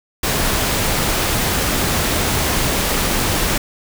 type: noise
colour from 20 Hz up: pink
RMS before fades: -18 dBFS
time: 0.23-3.58 s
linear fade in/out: 5 ms
effects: none